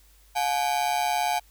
45% pulse ring-modulated tone, 783 Hz, G5, 2 cents flat, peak -20 dBFS, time 0.35-1.4 s, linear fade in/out 20 ms, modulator 68.7 Hz, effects added 50 Hz sine -55 dBFS peak until 1.5 s + white hiss -60 dBFS RMS until 1.5 s

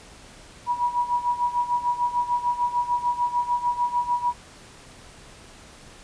sine tone with tremolo, 969 Hz, B5, 33 cents flat, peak -18 dBFS, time 0.66-4.34 s, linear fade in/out 50 ms, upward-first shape sine, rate 6.7 Hz, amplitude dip 80%, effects pink hiss -47 dBFS RMS until 6.03 s + resampled to 22050 Hz

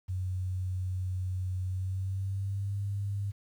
sine tone with pitch glide, 92.5 to 100.29 Hz, F#2 to G2, 0 to +40 cents, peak -30 dBFS, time 0.08-3.32 s, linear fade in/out 20 ms, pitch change +140 cents, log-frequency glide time 1.64-2.76 s, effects 10-bit

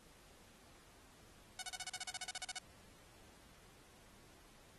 5% pulse tone bursts, 740 Hz, F#5, in tune, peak -31 dBFS, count 15, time 1.59-2.586 s, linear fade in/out 2 ms, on 30 ms, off 39 ms, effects pink hiss -64 dBFS RMS until 4.78 s + AAC 32 kbps

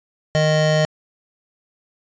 square tone pair together, 154.6 / 618.4 Hz, D#3 / D#5, -11 / -11 cents, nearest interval 2 octaves, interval 2400 cents, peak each -18 dBFS, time 0.35-0.85 s, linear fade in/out 0 ms, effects resampled to 16000 Hz

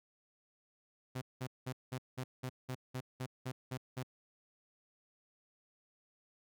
sawtooth tone bursts, 128.4 Hz, C3, 32 cents flat, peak -34 dBFS, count 12, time 1.15-4.032 s, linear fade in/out 10 ms, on 66 ms, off 190 ms, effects none

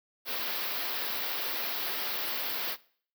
white band-stop noise, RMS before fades -33 dBFS, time 0.25-2.77 s, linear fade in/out 50 ms, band 5100 to 13000 Hz, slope 48 dB/octave, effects noise-tail reverb RT60 0.5 s tail -20 dB re dry + high-pass 300 Hz 12 dB/octave

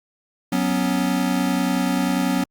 square chord, F# suspended fourth, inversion none, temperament equal, 185 / 246.9 / 277.2 Hz, F#3 / B3 / C#4, 0 / 0 / 0 cents, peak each -24 dBFS, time 0.52-2.44 s, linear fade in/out 5 ms, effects Opus 48 kbps

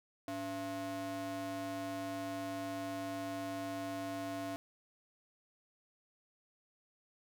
square ring-modulated tone, 196 Hz, G3, in tune, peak -36 dBFS, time 0.28-4.56 s, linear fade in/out 0 ms, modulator 481 Hz, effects none

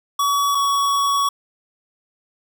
square tone pair in turn, 1133 / 1122.6 Hz, C#6 / C#6, +37 / +22 cents, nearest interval unison, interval 15 cents, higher first, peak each -17 dBFS, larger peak neither, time 0.19-0.55 / 0.55-1.29 s, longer second, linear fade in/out 5 ms, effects none

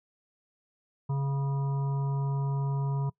harmonic tone with a mistuned harmonic, 138.59 Hz, C#3, in tune, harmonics 1 / 3 / 5 / 7 / 9, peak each -26 / -43 / -48 / -41 / -52 dBFS, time 1.09-3.1 s, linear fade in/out 10 ms, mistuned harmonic 9, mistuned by -27 cents, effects noise-tail reverb RT60 0.1 s tail -23 dB re dry

